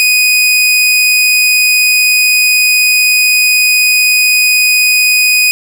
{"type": "tone", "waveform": "sawtooth", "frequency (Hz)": 2489, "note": "D#7", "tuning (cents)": 0, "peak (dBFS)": -3, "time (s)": [0, 5.51], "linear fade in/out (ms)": 0, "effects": []}